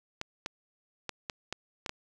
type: clicks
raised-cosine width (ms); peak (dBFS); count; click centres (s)
0.2; -17; 7; 0.214 / 0.461 / 1.093 / 1.298 / 1.526 / 1.862 / 1.894
effects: none